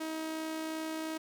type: tone with amplitude modulation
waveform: sawtooth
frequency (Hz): 317.5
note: D#4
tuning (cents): +35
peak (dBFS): -30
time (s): 0-1.18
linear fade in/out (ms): 10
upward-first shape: sine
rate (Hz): 62.8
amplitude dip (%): 30
effects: none